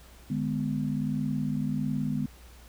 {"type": "chord", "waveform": "sine", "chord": "G# diminished", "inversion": "second", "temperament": "just", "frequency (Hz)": [149.51, 207.7, 249.2], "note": ["D3", "G#3", "B3"], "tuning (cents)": [31, 0, 16], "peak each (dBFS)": -31, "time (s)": [0.3, 2.26], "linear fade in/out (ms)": 5, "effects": ["added 60 Hz sine -50 dBFS peak until 2.68 s", "pink hiss -55 dBFS RMS until 2.68 s"]}